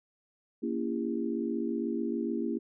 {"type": "chord", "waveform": "sine", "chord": "A# diminished seventh", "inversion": "none", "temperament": "just", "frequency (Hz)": [233.1, 279.7, 335.6, 402.8], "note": ["A#3", "C#4", "E4", "G4"], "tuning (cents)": [0, 16, 31, 47], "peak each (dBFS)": [-33, -36, -34, -37], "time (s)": [0.62, 2.59], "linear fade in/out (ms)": 20, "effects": []}